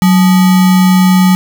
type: tone with sample-and-hold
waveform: sine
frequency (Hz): 185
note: F#3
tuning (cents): 0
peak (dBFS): -4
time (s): 0.02-1.35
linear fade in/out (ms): 0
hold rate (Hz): 1050
effects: none